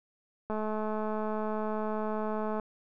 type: click train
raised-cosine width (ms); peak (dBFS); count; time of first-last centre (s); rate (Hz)
1; -21; 452; 0.5-2.598; 215
effects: none